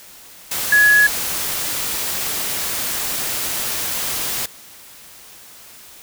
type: tone in noise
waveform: sine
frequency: 1684 Hz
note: G#6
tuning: 24 cents sharp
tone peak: -9 dBFS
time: 0.72-1.07 s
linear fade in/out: 5 ms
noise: white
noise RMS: -23 dBFS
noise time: 0.51-4.46 s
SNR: +11 dB
effects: white hiss -42 dBFS RMS until 6.02 s